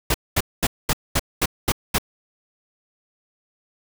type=noise bursts; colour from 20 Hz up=pink; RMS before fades=-19 dBFS; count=8; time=0.1-1.984 s; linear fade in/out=5 ms; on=43 ms; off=220 ms; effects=none